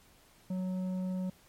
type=tone with tanh clipping; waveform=sine; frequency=185 Hz; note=F#3; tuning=in tune; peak=-33 dBFS; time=0.5-1.3 s; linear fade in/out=5 ms; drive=8 dB; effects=pink hiss -62 dBFS RMS until 1.48 s + MP3 64 kbps